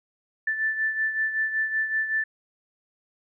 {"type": "beating tone pair", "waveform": "sine", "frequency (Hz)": [1760, 1765.3], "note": ["A6", "A6"], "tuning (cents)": [0, 5], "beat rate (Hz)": 5.3, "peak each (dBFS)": [-24, -31], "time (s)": [0.47, 2.24], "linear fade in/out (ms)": 5, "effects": []}